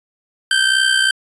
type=tone with amplitude modulation; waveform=25% pulse; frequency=1560 Hz; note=G6; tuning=9 cents flat; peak=-6 dBFS; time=0.51-1.11 s; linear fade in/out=2 ms; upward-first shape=sine; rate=62.7 Hz; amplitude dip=60%; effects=resampled to 22050 Hz